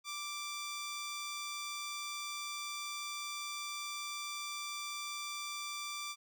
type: tone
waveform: 10% pulse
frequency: 1174.7 Hz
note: D6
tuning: in tune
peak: -31 dBFS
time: 0.04-6.16 s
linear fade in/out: 50 ms
effects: none